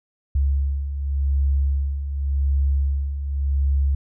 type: beating tone pair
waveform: sine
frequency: 68.6 / 69.48 Hz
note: C#2 / C#2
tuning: -17 / +5 cents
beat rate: 0.88 Hz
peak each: -26 / -19 dBFS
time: 0.35-3.95 s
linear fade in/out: 5 ms
effects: none